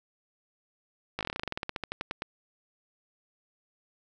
slowing click train, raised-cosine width 0.3 ms, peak -16 dBFS, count 21, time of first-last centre 1.19-2.221 s, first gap 18 ms, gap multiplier 1.1, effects none

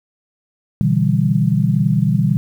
sine chord, E minor seventh, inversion second, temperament equal with one note detuned, 123.04 / 146.83 / 164.81 / 196 Hz, B2 / D3 / E3 / G3, -6 / 0 / 0 / 0 cents, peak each -18 dBFS, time 0.81-2.37 s, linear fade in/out 0 ms, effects 8-bit

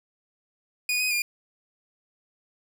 sawtooth tone with pitch steps, 2466 / 2505 / 2412 Hz, D#7 / D#7 / D7, -16 / +11 / +46 cents, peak -20 dBFS, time 0.89-1.22 s, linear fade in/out 2 ms, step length 110 ms, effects 10-bit

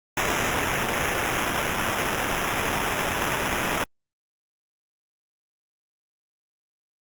white noise with sample-and-hold, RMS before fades -25 dBFS, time 0.17-3.84 s, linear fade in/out 2 ms, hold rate 4410 Hz, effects Opus 48 kbps

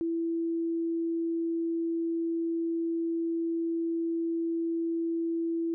sine tone, 332.4 Hz, E4, 15 cents sharp, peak -27 dBFS, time 0.01-5.74 s, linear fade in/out 0 ms, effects none

